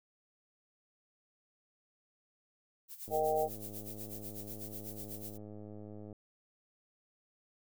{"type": "noise with tremolo", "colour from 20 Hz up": "violet", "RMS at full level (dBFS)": -44, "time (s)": [2.88, 5.38], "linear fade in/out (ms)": 50, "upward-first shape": "sine", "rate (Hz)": 8.1, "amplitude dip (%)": 80}
{"type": "click train", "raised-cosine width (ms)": 2, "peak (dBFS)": -36, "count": 321, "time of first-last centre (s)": [3.08, 6.128], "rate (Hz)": 105}
{"type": "chord", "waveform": "sine", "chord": "Eb major", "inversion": "second", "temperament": "just", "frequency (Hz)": [466.7, 622.3, 777.8], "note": ["Bb4", "Eb5", "G5"], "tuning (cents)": [2, 0, -14], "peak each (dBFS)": -33, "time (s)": [3.1, 3.49], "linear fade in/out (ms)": 50}
{"effects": []}